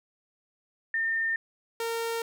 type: tone pair in turn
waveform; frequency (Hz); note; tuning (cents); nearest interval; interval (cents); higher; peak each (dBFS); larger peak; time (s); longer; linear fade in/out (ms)
sine / sawtooth; 1812 / 459.7; A#6 / A#4; -50 / -24; 2 octaves; 2374; first; -25; neither; 0.94-1.36 / 1.8-2.22; neither; 2
effects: none